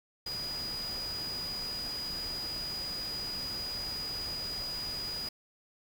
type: tone in noise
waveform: sine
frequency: 4917 Hz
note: D#8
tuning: 21 cents flat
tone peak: -35 dBFS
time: 0.26-5.29 s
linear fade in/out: 5 ms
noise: pink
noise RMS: -44 dBFS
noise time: 0.26-5.29 s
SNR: +6 dB
effects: none